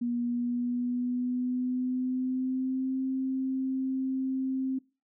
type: tone with pitch glide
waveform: sine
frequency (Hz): 240 to 263.2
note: B3 to C4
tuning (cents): -49 to +10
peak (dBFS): -27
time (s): 0.01-4.79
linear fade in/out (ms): 10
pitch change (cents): +159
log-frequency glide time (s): 0.22-3.01
effects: noise-tail reverb RT60 0.3 s tail -22 dB re dry